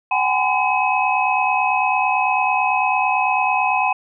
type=tone cluster; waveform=sine; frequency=753 / 822 / 1016 / 2552 Hz; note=F#5 / G#5 / B5 / D#7; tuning=+30 / -18 / +49 / +43 cents; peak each=-21 dBFS; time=0.11-3.93 s; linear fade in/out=5 ms; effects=none